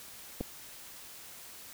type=clicks; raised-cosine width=2 ms; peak=-28 / -20 dBFS; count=2; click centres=0.406 / 0.41 s; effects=white hiss -49 dBFS RMS until 1.73 s